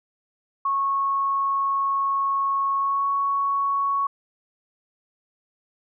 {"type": "tone with pitch glide", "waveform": "sine", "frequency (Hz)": [1100, 1112.1], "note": ["C#6", "C#6"], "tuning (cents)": [-14, 5], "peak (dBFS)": -20, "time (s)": [0.65, 4.07], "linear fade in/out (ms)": 5, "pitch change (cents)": 19, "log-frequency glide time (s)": [2.78, 3.08], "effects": []}